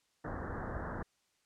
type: low-pass noise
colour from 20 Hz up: pink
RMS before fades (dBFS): -40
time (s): 0.24-1.03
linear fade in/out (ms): 10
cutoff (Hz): 1800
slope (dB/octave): 96
effects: white hiss -75 dBFS RMS until 1.45 s + low-pass 8000 Hz 12 dB/octave